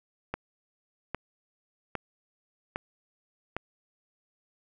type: click train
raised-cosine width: 0.5 ms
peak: -16 dBFS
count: 5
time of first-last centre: 0.34-3.566 s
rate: 1.24 Hz
effects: none